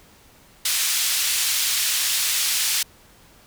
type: band-pass noise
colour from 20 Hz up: pink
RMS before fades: -22 dBFS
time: 0.65-2.83 s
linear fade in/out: 5 ms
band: 3100 to 15000 Hz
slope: 12 dB/octave
effects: pink hiss -52 dBFS RMS until 3.46 s